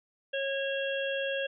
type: harmonic tone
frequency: 547 Hz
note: C#5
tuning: 23 cents flat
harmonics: 1 / 3 / 5 / 6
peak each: -31 / -36 / -38 / -39 dBFS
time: 0.33-1.47 s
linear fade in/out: 10 ms
effects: none